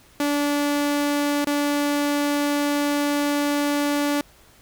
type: tone with dropouts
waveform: sawtooth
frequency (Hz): 289.5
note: D4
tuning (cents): -25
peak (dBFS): -16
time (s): 0.2-4.21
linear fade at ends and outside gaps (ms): 2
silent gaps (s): 1.446-1.47
effects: pink hiss -53 dBFS RMS until 4.61 s